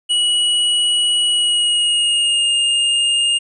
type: tone with pitch glide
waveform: square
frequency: 2921 to 2828 Hz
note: F#7 to F7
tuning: -23 to +21 cents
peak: -14 dBFS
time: 0.09-3.39 s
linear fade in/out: 20 ms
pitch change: -56 cents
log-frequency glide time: 1.29-2.51 s
effects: resampled to 24000 Hz